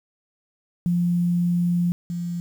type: tone pair in turn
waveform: sine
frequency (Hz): 174.61 / 173.3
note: F3 / F3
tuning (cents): 0 / -13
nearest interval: unison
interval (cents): 13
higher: first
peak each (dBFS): -18 / -25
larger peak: first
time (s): 0.86-1.92 / 2.1-2.4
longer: first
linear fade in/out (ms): 0
effects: 8-bit